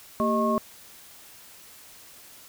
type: tone cluster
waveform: sine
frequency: 227.6 / 394.3 / 622 / 1088 Hz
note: A#3 / G4 / D#5 / C#6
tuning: -41 / +10 / -1 / -33 cents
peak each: -25 / -30 / -27 / -26 dBFS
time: 0.2-0.58 s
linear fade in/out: 0 ms
effects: white hiss -49 dBFS RMS until 2.48 s